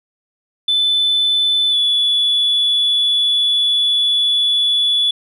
sine tone with pitch glide, 3511 to 3431 Hz, A7 to A7, -4 to -44 cents, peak -11 dBFS, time 0.68-5.11 s, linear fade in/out 5 ms, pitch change -40 cents, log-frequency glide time 1.7-1.76 s, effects tanh soft clip ceiling -9 dBFS

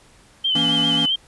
sine tone with vibrato, 3097 Hz, G7, 22 cents flat, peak -17 dBFS, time 0.44-1.16 s, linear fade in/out 10 ms, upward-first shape sine, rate 7.5 Hz, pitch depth 51 cents each way
square chord, A# diminished, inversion second, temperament equal with one note detuned, 164.81 / 233.1 / 281.5 Hz, E3 / A#3 / C#4, 0 / 0 / +27 cents, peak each -28 / -27 / -26 dBFS, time 0.55-1.06 s, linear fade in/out 5 ms
effects pink hiss -52 dBFS RMS until 1.27 s + resampled to 24000 Hz

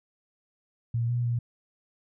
sine tone with pitch steps, 117.1 / 121 / 119.1 Hz, A#2 / B2 / A#2, +8 / -35 / +38 cents, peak -24 dBFS, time 0.94-1.39 s, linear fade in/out 5 ms, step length 150 ms, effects none

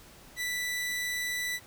sawtooth tone, 1975.5 Hz, B6, in tune, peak -27 dBFS, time 0.36-1.6 s, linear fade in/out 50 ms, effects pink hiss -53 dBFS RMS until 1.66 s

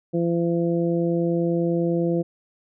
harmonic tone, 170 Hz, F3, 46 cents flat, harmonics 1 / 2 / 3 / 4, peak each -23 / -23 / -26 / -36 dBFS, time 0.13-2.23 s, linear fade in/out 20 ms, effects none

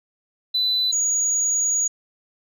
sine tone pair in turn, 3998 / 6765 Hz, B7 / G#8, +20 / +31 cents, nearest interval major sixth, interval 911 cents, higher second, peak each -17 dBFS, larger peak neither, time 0.54-0.92 / 0.92-1.88 s, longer second, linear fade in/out 10 ms, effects tanh soft clip ceiling -14 dBFS

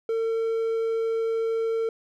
triangle tone, 452.2 Hz, A4, 47 cents sharp, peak -21 dBFS, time 0.09-1.89 s, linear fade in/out 2 ms, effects none

